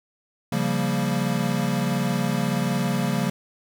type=chord; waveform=square; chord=G half-diminished seventh; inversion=second; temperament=equal; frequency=138.59 / 174.61 / 196 / 233.1 Hz; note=Db3 / F3 / G3 / Bb3; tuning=0 / 0 / 0 / 0 cents; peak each=-28 dBFS; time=0.52-3.3 s; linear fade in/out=5 ms; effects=none